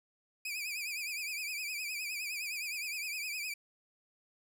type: tone with vibrato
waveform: sawtooth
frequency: 2427 Hz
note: D#7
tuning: 44 cents flat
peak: -33 dBFS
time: 0.45-3.54 s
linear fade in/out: 5 ms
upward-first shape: triangle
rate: 9.7 Hz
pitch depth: 120 cents each way
effects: none